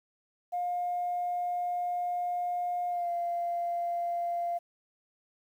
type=tone with pitch glide; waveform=sine; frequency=710 to 692.6 Hz; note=F5 to F5; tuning=+28 to -15 cents; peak=-28 dBFS; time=0.52-4.59 s; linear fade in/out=20 ms; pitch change=-43 cents; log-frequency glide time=2.89-3.1 s; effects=tanh soft clip ceiling -24 dBFS + 10-bit